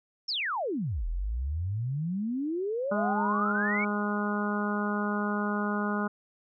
sine exponential two-way sweep, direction down then up, 5650 to 38.89 to 2301 Hz, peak -28 dBFS, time 0.28-3.85 s, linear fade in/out 10 ms, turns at 1.07 s
harmonic tone, 206.8 Hz, G#3, 7 cents flat, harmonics 1 / 2 / 3 / 4 / 5 / 6 / 7, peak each -29 / -36 / -39 / -39 / -38 / -36 / -36 dBFS, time 2.91-6.08 s, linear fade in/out 10 ms
effects none

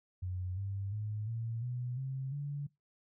sine tone with pitch steps, 91.4 / 98.53 / 106.21 / 114.49 / 123.42 / 133.05 / 143.42 Hz, F#2 / G2 / G#2 / A#2 / B2 / C3 / D3, -21 / +9 / +39 / -31 / -1 / +29 / -41 cents, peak -35 dBFS, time 0.22-2.67 s, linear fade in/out 10 ms, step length 350 ms, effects noise-tail reverb RT60 0.2 s tail -22 dB re dry

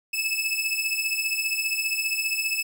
sawtooth beating tone pair, 2600 / 2615 Hz, E7 / E7, -24 / -15 cents, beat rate 15 Hz, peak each -24 / -24 dBFS, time 0.13-2.63 s, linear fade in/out 10 ms, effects none

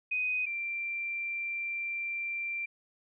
sine tone pair in turn, 2500 / 2360 Hz, D#7 / D7, +8 / +8 cents, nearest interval minor second, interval 100 cents, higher first, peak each -28 / -32 dBFS, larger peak first, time 0.11-0.46 / 0.46-2.66 s, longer second, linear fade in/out 10 ms, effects none

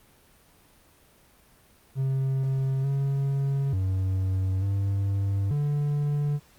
triangle tone with pitch steps, 133.9 / 138 / 94.5 / 98.7 / 145.9 Hz, C3 / C#3 / F#2 / G2 / D3, +40 / -7 / +37 / +12 / -11 cents, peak -21 dBFS, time 1.95-6.4 s, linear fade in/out 50 ms, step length 890 ms, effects pink hiss -58 dBFS RMS until 6.58 s + Opus 32 kbps

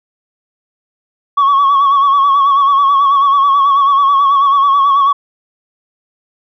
sine tone with vibrato, 1115 Hz, C#6, 10 cents sharp, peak -5 dBFS, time 1.37-5.13 s, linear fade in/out 10 ms, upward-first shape sine, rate 9.2 Hz, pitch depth 52 cents each way, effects tanh soft clip ceiling -5 dBFS

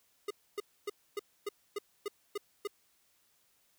square tone bursts, 410 Hz, G#4, 22 cents flat, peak -34 dBFS, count 9, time 0.28-2.674 s, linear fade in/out 5 ms, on 26 ms, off 270 ms, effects white hiss -71 dBFS RMS until 3.78 s

